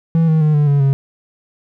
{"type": "tone with pitch steps", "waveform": "triangle", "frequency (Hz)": [164.2, 158.42, 152.85, 147.47, 142.29, 137.28], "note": ["E3", "D#3", "D#3", "D3", "C#3", "C#3"], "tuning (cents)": [-6, 32, -30, 8, 46, -16], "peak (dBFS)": -8, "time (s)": [0.15, 0.93], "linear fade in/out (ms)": 0, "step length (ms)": 130, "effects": []}